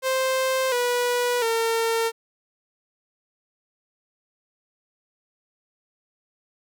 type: tone with pitch steps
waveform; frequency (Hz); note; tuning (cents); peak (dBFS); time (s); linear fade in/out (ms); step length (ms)
sawtooth; 523.3 / 488.3 / 455.6; C5 / B4 / A#4; 0 / -20 / -40; -17; 0.02-2.12; 50; 700
effects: none